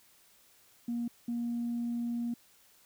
sine tone bursts at uneven times, 236.8 Hz, A#3, 27 cents sharp, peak -30 dBFS, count 2, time 0.88-1.08 / 1.28-2.34 s, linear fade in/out 5 ms, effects tanh soft clip ceiling -27 dBFS + white hiss -63 dBFS RMS until 2.85 s

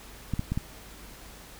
clicks, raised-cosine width 5 ms, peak -15 dBFS, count 4, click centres 0.337 / 0.394 / 0.52 / 0.575 s, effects added 50 Hz sine -50 dBFS peak until 1.59 s + pink hiss -48 dBFS RMS until 1.59 s

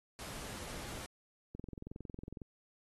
pink noise, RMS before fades -46 dBFS, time 0.19-1.06 s, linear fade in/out 0 ms
click train, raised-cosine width 3 ms, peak -32 dBFS, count 20, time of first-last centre 1.55-2.418 s, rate 21.9 Hz
effects AAC 32 kbps

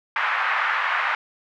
white band-pass noise, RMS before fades -23 dBFS, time 0.16-1.15 s, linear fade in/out 2 ms, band 890 to 2000 Hz, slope 24 dB/octave, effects none

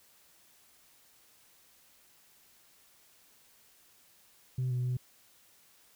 sine tone with pitch steps, 127.9 / 124.7 / 125.6 Hz, C3 / B2 / B2, -39 / +17 / +30 cents, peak -27 dBFS, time 4.58-4.97 s, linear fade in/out 5 ms, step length 130 ms, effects tanh soft clip ceiling -27 dBFS + white hiss -63 dBFS RMS until 5.95 s

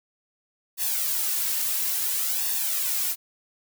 blue noise with flanger, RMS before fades -26 dBFS, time 0.77-3.16 s, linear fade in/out 50 ms, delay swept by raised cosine 1.1 to 3.3 ms, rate 0.58 Hz, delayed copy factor +0.8, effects none

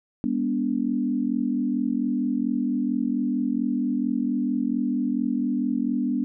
sine tone cluster, 202.2 / 244.8 / 289.2 Hz, G#3 / B3 / D4, -46 / -15 / -27 cents, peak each -29 / -24 / -27 dBFS, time 0.24-6.24 s, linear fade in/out 0 ms, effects none

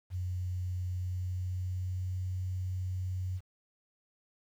sine tone with pitch glide, 90.8 to 92.33 Hz, F#2 to F#2, -32 to -3 cents, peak -32 dBFS, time 0.1-3.41 s, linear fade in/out 50 ms, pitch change +29 cents, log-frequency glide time 0.89-2.27 s, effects 10-bit

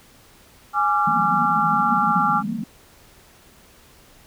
sine chord, D diminished, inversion second, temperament equal with one note detuned, 830.6 / 1174.7 / 1371.3 Hz, Ab5 / D6 / F6, 0 / 0 / -32 cents, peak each -21 dBFS, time 0.73-2.43 s, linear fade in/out 50 ms
pink band-pass noise, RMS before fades -27 dBFS, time 1.07-2.64 s, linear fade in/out 5 ms, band 160 to 250 Hz, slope 96 dB/octave
effects pink hiss -51 dBFS RMS until 4.26 s

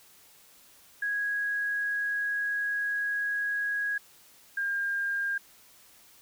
sine tone pair in turn, 1655 / 1607 Hz, G#6 / G6, -6 / +43 cents, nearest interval minor second, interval 51 cents, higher first, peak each -27 dBFS, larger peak neither, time 1.02-3.98 / 4.57-5.38 s, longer first, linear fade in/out 5 ms, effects white hiss -57 dBFS RMS until 6.21 s

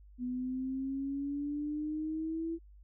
sine exponential sweep, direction up, 246.2 to 333.5 Hz, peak -33 dBFS, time 0.18-2.59 s, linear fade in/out 50 ms, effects added 50 Hz sine -53 dBFS peak until 2.83 s

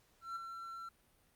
triangle tone with ADSR envelope, 1352 Hz, E6, 43 cents sharp, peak -36 dBFS, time 0.21-0.89 s, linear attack 150 ms, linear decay 13 ms, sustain -6 dB, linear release 6 ms, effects pink hiss -71 dBFS RMS until 1.35 s + Opus 48 kbps

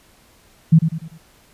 sine tone with echo, 161.5 Hz, E3, 35 cents flat, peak -6 dBFS, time 0.72-0.79 s, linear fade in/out 10 ms, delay 98 ms, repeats 4, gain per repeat -8 dB, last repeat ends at 1.182 s, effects pink hiss -53 dBFS RMS until 1.53 s + resampled to 32000 Hz

